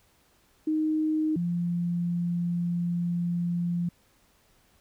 sine tone pair in turn, 311.1 / 173.29 Hz, D#4 / F3, 0 / -13 cents, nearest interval minor seventh, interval 1013 cents, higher first, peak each -23 / -25 dBFS, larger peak first, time 0.67-1.36 / 1.36-3.89 s, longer second, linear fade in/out 5 ms, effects pink hiss -64 dBFS RMS until 4.8 s

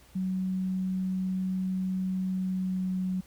sine tone with pitch glide, 186.9 to 185.5 Hz, F#3 to F#3, +18 to +5 cents, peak -27 dBFS, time 0.15-3.21 s, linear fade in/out 10 ms, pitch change -13 cents, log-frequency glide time 2.31-2.91 s, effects added 60 Hz sine -57 dBFS peak until 3.26 s + pink hiss -58 dBFS RMS until 3.26 s

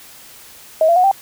sine tone with pitch steps, 635 / 680.6 / 729.4 / 781.8 Hz, D#5 / F5 / F#5 / G5, +35 / -45 / -25 / -5 cents, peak -9 dBFS, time 0.81-1.114 s, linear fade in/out 2 ms, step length 76 ms, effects white hiss -41 dBFS RMS until 1.21 s

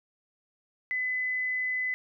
sine tone, 2012 Hz, B6, 32 cents sharp, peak -27 dBFS, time 0.91-1.94 s, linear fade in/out 0 ms, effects none

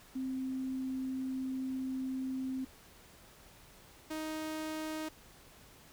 sine / sawtooth tone pair in turn, 261.6 / 312.6 Hz, C4 / D#4, 0 / +8 cents, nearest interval minor third, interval 308 cents, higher second, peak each -34 / -33 dBFS, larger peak second, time 0.15-2.65 / 4.1-5.09 s, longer first, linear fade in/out 10 ms, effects pink hiss -58 dBFS RMS until 5.92 s

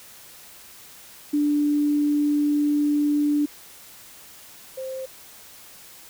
sine tone pair in turn, 293.7 / 524.5 Hz, D4 / C5, 0 / +4 cents, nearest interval minor seventh, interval 1004 cents, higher second, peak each -18 / -29 dBFS, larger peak first, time 1.33-3.46 / 4.77-5.06 s, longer first, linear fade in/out 10 ms, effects white hiss -46 dBFS RMS until 6.09 s

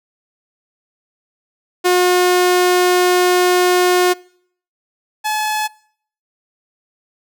sawtooth tone pair in turn, 360 / 856.2 Hz, F#4 / A5, -47 / -47 cents, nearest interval octave + minor third, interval 1500 cents, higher second, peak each -7 / -13 dBFS, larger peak first, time 1.84-4.14 / 5.24-5.68 s, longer first, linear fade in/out 20 ms, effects noise-tail reverb RT60 0.6 s tail -24 dB re dry

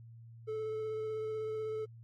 triangle tone with vibrato, 435.4 Hz, A4, 18 cents flat, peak -33 dBFS, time 0.47-1.86 s, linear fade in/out 20 ms, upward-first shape sine, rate 16 Hz, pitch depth 12 cents each way, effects added 115 Hz sine -50 dBFS peak until 2.03 s + AAC 48 kbps

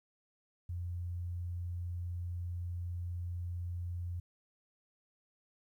sine tone, 87.6 Hz, F2, 6 cents sharp, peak -36 dBFS, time 0.69-4.2 s, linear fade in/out 5 ms, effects 12-bit

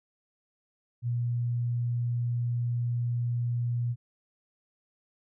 sine tone, 120 Hz, B2, 49 cents flat, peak -26 dBFS, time 1.02-3.96 s, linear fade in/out 50 ms, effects none

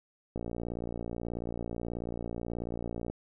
click train, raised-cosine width 2 ms, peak -23 dBFS, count 161, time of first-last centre 0.36-3.1 s, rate 58.4 Hz, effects none

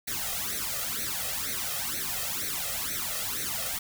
white noise with flanger, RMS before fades -32 dBFS, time 0.07-3.79 s, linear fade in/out 10 ms, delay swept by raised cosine 0.49 to 1.59 ms, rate 2.1 Hz, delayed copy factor +0.9, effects none

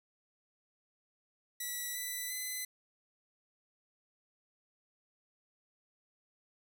5% pulse tone with pitch steps, 1953 / 1986 / 2020 Hz, B6 / B6 / B6, -20 / +9 / +39 cents, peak -27 dBFS, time 1.6-2.65 s, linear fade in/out 5 ms, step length 350 ms, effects none

